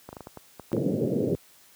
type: clicks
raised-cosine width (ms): 1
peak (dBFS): -25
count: 9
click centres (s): 0.09 / 0.129 / 0.168 / 0.207 / 0.271 / 0.373 / 0.597 / 0.718 / 0.767
type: band-pass noise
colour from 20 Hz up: white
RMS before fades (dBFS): -26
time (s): 0.73-1.35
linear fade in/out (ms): 0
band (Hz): 110 to 510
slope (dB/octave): 48
effects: white hiss -56 dBFS RMS until 1.75 s + high-pass 60 Hz 12 dB/octave